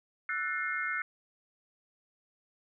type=chord; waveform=sine; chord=F# half-diminished seventh; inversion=third; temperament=just; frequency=1332 / 1480 / 1776 / 2131 Hz; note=E6 / F#6 / A6 / C7; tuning=+18 / 0 / +16 / +31 cents; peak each=-38 / -35 / -38 / -35 dBFS; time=0.29-1.02 s; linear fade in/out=2 ms; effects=none